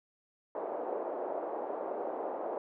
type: band-pass noise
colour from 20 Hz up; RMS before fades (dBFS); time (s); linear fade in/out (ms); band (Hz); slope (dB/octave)
white; -37; 0.55-2.58; 2; 370 to 740; 24
effects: none